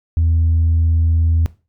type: tone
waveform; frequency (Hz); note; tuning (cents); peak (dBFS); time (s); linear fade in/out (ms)
sine; 81.9; E2; -11; -10; 0.17-1.46; 0
effects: noise-tail reverb RT60 0.3 s tail -19 dB re dry + tanh soft clip ceiling -9 dBFS